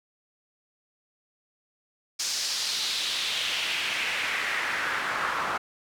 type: noise with band-pass filter sweep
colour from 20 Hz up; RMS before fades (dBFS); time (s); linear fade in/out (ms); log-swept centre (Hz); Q
pink; -29; 2.19-5.58; 10; 5600 to 1200; 2.2
effects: none